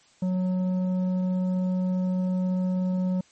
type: tone with tanh clipping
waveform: sine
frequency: 183.9 Hz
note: F#3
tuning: 10 cents flat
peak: -24 dBFS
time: 0.22-3.21 s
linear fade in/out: 5 ms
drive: 8 dB
effects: white hiss -59 dBFS RMS until 3.31 s + MP3 32 kbps